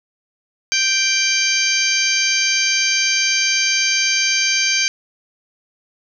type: harmonic tone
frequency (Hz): 784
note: G5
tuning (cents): 0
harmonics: 2 / 3 / 4 / 5 / 6 / 7 / 8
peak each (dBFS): -25 / -19 / -24 / -31 / -21 / -28 / -21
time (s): 0.72-4.88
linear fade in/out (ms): 0
effects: none